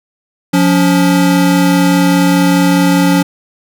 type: tone pair together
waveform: square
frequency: 177.2 / 282.1 Hz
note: F3 / C#4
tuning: +25 / +30 cents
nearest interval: minor sixth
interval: 805 cents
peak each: -11 dBFS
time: 0.53-3.23 s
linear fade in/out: 10 ms
effects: none